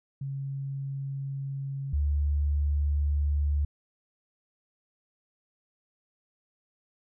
sine tone pair in turn, 137.3 / 72.73 Hz, C#3 / D2, -16 / -16 cents, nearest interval major seventh, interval 1100 cents, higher first, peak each -31 / -23 dBFS, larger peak second, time 0.21-1.93 / 1.93-3.65 s, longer neither, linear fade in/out 5 ms, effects none

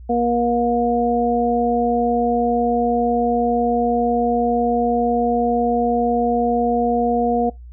harmonic tone, 238 Hz, A#3, 36 cents sharp, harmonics 1 / 2 / 3, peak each -20 / -20 / -20 dBFS, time 0.09-7.5 s, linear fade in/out 10 ms, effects noise-tail reverb RT60 0.2 s tail -24 dB re dry + added 60 Hz sine -35 dBFS peak until 7.72 s

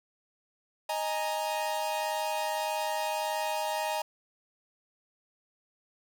45% pulse chord, D# suspended fourth, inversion none, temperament equal, 622.3 / 830.6 / 932.3 Hz, D#5 / G#5 / A#5, 0 / 0 / 0 cents, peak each -34 dBFS, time 0.89-4.02 s, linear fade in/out 5 ms, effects none

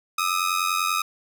sawtooth ring-modulated tone, 1255 Hz, D#6, 15 cents sharp, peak -15 dBFS, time 0.18-1.02 s, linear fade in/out 5 ms, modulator 45.1 Hz, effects none

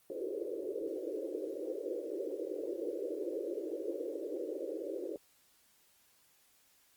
pink band-pass noise, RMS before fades -39 dBFS, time 0.1-5.16 s, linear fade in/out 2 ms, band 310 to 560 Hz, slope 96 dB/octave, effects white hiss -68 dBFS RMS until 6.96 s + Opus 24 kbps

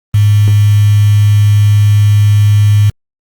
sine tone with quantisation, 103.83 Hz, G#2, in tune, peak -4 dBFS, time 0.14-2.9 s, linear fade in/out 5 ms, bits 4, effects Opus 32 kbps

